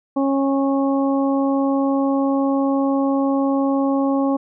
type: harmonic tone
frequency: 274.1 Hz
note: C#4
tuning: 19 cents flat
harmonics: 1 / 2 / 3 / 4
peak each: -17 / -23 / -27 / -29 dBFS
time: 0.16-4.37 s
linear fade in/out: 10 ms
effects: none